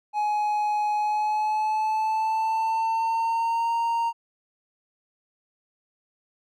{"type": "tone with pitch glide", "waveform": "triangle", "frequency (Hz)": [840, 926.7], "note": ["G#5", "A#5"], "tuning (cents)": [19, -10], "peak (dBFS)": -20, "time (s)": [0.13, 4.13], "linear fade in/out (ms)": 50, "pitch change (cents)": 171, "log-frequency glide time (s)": [0.95, 3.73], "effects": []}